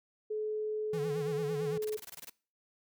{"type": "tone", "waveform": "sine", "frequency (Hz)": 428.6, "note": "A4", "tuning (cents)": -45, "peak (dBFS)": -32, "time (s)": [0.3, 1.97], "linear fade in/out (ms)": 10}
{"type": "tone with vibrato", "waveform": "square", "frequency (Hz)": 155.56, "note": "D#3", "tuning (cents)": 0, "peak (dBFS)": -37, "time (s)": [0.93, 1.78], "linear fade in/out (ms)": 5, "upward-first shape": "sine", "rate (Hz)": 8.9, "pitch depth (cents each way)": 130}
{"type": "noise bursts", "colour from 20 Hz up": "white", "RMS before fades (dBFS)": -46, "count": 10, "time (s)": [1.82, 2.297], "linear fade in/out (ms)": 2, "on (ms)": 27, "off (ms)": 23}
{"effects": ["noise-tail reverb RT60 0.4 s tail -23 dB re dry"]}